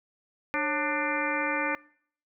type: harmonic tone with a mistuned harmonic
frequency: 297.4 Hz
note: D4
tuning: 22 cents sharp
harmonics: 1 / 2 / 3 / 4 / 5 / 6 / 7 / 8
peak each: -34 / -34 / -34 / -34 / -34 / -34 / -34 / -34 dBFS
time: 0.54-1.75 s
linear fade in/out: 0 ms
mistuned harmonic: 2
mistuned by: -140 cents
effects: noise-tail reverb RT60 0.6 s tail -24 dB re dry